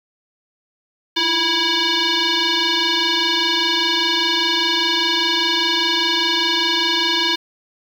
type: tone with frequency modulation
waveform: sine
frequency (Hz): 340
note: F4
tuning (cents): -46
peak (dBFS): -15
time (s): 1.16-7.36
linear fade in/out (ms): 10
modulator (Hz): 655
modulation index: 6.6
effects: 7-bit